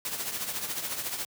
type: noise with tremolo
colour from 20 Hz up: white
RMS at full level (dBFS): -31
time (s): 0.05-1.25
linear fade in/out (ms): 2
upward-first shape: triangle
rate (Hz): 14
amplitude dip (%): 65
effects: high-pass 80 Hz 12 dB/octave